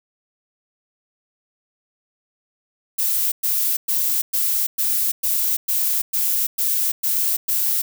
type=noise bursts; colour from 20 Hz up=violet; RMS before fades=-20 dBFS; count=11; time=2.98-7.82 s; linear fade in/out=10 ms; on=340 ms; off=110 ms; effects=none